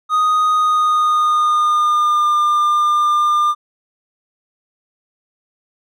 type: tone with pitch glide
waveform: triangle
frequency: 1244.5 to 1200.7 Hz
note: D#6 to D6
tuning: 0 to +38 cents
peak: -10 dBFS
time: 0.09-3.55 s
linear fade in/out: 50 ms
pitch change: -62 cents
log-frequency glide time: 0.52-2.34 s
effects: none

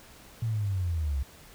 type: linear sweep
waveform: sine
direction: down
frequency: 116.54 to 64.7 Hz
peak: -26 dBFS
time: 0.42-1.23 s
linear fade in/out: 5 ms
effects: pink hiss -52 dBFS RMS until 1.54 s

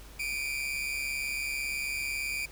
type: tone pair together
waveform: 40% pulse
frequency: 2320 / 2458 Hz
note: D7 / D#7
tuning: -22 / -22 cents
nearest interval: minor second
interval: 100 cents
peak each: -33 / -34 dBFS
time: 0.19-2.46 s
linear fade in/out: 10 ms
effects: added 50 Hz sine -49 dBFS peak until 2.51 s + pink hiss -52 dBFS RMS until 2.51 s

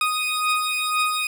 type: beating tone pair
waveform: 20% pulse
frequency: 1244.5 / 1246.5 Hz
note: D#6 / D#6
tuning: 0 / +3 cents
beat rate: 2 Hz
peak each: -18 / -20 dBFS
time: 0.01-1.27 s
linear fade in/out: 2 ms
effects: none

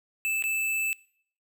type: tone with dropouts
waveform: square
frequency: 2632 Hz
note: E7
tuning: 3 cents flat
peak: -26 dBFS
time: 0.25-0.93 s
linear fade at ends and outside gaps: 0 ms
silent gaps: 0.424-0.439 s
effects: noise-tail reverb RT60 0.6 s tail -23 dB re dry

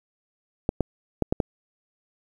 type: clicks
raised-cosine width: 2 ms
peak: -8 dBFS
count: 5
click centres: 0.691 / 0.807 / 1.223 / 1.325 / 1.402 s
effects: 8-bit

